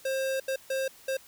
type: tone bursts at uneven times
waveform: square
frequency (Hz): 532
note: C5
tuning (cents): +29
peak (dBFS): -28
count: 4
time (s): 0.05-0.4 / 0.48-0.56 / 0.7-0.88 / 1.08-1.17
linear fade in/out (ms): 5
effects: white hiss -54 dBFS RMS until 1.27 s